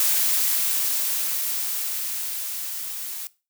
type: noise with level ramp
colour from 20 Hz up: blue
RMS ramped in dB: -20 to -33 dBFS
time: 0-3.27 s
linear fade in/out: 0 ms
effects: noise-tail reverb RT60 0.3 s tail -19 dB re dry